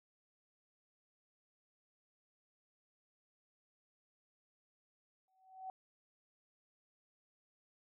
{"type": "tone with exponential growth", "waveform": "sine", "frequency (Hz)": 756, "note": "F#5", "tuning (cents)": 37, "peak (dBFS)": -40, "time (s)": [5.28, 5.7], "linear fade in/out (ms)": 1, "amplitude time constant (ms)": 90, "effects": []}